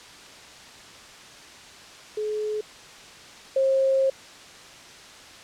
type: tone pair in turn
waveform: sine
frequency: 425.8 / 535.2 Hz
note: G#4 / C5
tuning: +43 / +39 cents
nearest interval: major third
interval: 396 cents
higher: second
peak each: -25 / -18 dBFS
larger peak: second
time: 2.17-2.61 / 3.56-4.1 s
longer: second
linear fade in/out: 5 ms
effects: white hiss -45 dBFS RMS until 5.43 s + low-pass 6000 Hz 12 dB/octave